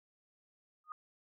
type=tone with exponential growth; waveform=sine; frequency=1235 Hz; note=D#6; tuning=13 cents flat; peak=-37 dBFS; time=0.84-0.92 s; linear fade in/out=1 ms; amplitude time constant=16 ms; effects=none